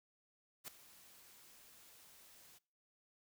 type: noise with ADSR envelope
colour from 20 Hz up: white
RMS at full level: -45 dBFS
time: 0.64-2.59 s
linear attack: 38 ms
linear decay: 6 ms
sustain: -17 dB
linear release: 18 ms
effects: noise-tail reverb RT60 0.4 s tail -23 dB re dry